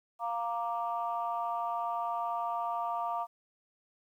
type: chord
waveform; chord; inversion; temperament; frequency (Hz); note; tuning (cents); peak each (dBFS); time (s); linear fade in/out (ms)
sine; Bb major; second; equal; 698.5 / 932.3 / 1174.7; F5 / Bb5 / D6; 0 / 0 / 0; -34 / -35 / -36; 0.19-3.27; 50
effects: tanh soft clip ceiling -22 dBFS + 11-bit